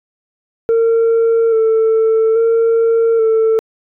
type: tone with vibrato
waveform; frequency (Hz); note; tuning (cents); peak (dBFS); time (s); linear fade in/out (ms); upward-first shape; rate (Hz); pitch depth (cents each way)
sine; 450.9; A4; +42; -7; 0.69-3.59; 0; square; 0.6; 23
effects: tanh soft clip ceiling -8 dBFS